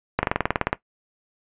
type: slowing click train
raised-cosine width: 0.5 ms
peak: -4 dBFS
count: 12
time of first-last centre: 0.19-0.729 s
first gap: 40 ms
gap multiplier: 1.04
effects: noise-tail reverb RT60 0.1 s tail -17 dB re dry + resampled to 8000 Hz